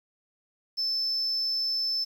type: tone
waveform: sine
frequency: 5274 Hz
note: E8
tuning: in tune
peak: -24 dBFS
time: 0.77-2.05 s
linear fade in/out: 20 ms
effects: tanh soft clip ceiling -23 dBFS + 9-bit

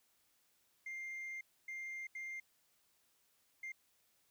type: tone bursts at uneven times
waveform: sine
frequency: 2105 Hz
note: C7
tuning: 10 cents sharp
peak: -40 dBFS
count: 4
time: 0.86-1.41 / 1.68-2.07 / 2.15-2.4 / 3.63-3.72 s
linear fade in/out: 5 ms
effects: tanh soft clip ceiling -41 dBFS + white hiss -75 dBFS RMS until 4.3 s

